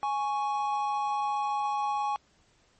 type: tone pair together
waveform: triangle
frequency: 832.3 / 1108.7 Hz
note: G#5 / C#6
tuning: +4 / 0 cents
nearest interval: perfect fourth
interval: 496 cents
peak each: -26 / -30 dBFS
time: 0.03-2.16 s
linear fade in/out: 0 ms
effects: pink hiss -65 dBFS RMS until 2.79 s + MP3 32 kbps